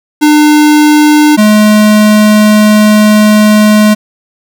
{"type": "tone pair in turn", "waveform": "square", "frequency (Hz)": [300, 212.1], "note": ["D4", "G#3"], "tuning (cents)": [37, 37], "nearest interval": "tritone", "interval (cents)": 600, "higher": "first", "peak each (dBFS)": -3, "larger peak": "neither", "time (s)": [[0.21, 1.37], [1.37, 3.95]], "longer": "second", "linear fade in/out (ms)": 20, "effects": []}